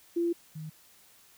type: tone pair in turn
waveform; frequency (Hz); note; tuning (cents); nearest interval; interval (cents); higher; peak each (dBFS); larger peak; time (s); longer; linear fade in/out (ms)
sine; 341.4 / 156.17; F4 / D#3; -39 / +7; octave + major second; 1354; first; -25 / -37; first; 0.16-0.33 / 0.55-0.7; first; 10
effects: white hiss -59 dBFS RMS until 1.37 s